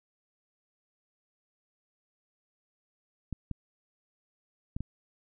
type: clicks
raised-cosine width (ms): 5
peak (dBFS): -22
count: 4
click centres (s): 3.327 / 3.513 / 4.765 / 4.806
effects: none